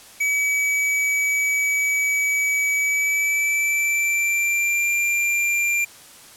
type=tone with pitch glide; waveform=square; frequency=2281 to 2378 Hz; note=C#7 to D7; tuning=+49 to +21 cents; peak=-19 dBFS; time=0.2-5.85 s; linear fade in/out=10 ms; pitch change=+72 cents; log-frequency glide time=2.79-4.89 s; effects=white hiss -45 dBFS RMS until 6.36 s + low-pass 12000 Hz 12 dB/octave